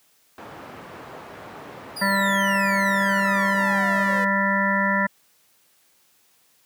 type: low-pass noise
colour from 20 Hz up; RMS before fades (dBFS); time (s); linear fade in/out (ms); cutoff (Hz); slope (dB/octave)
white; -40; 0.38-4.2; 2; 1100; 12
type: exponential sweep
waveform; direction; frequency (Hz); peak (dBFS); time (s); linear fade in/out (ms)
sawtooth; down; 4978 to 484.8; -28; 1.96-4.25; 10
type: harmonic tone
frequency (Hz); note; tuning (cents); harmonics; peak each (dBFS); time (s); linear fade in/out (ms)
196.7; G3; +6; 1 / 3 / 5 / 7 / 9 / 10; -24 / -28 / -25 / -29 / -23 / -28; 2.01-5.07; 10
effects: white hiss -61 dBFS RMS until 6.65 s + high-pass 100 Hz 12 dB/octave